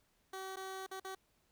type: tone with dropouts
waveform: 15% pulse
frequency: 381.2 Hz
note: G4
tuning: 48 cents flat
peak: -36 dBFS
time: 0.33-1.15 s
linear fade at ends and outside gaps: 5 ms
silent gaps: 0.56-0.568 / 0.865-0.912 / 0.999-1.046 s
effects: pink hiss -75 dBFS RMS until 1.51 s